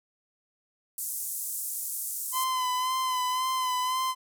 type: band-pass noise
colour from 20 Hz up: white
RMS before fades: -34 dBFS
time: 0.98-2.44 s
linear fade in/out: 2 ms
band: 7600 to 14000 Hz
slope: 24 dB/octave
type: tone with vibrato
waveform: 45% pulse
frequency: 1020 Hz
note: C6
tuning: 44 cents flat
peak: -26 dBFS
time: 2.32-4.15 s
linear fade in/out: 50 ms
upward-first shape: sine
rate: 1.9 Hz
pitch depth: 32 cents each way
effects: none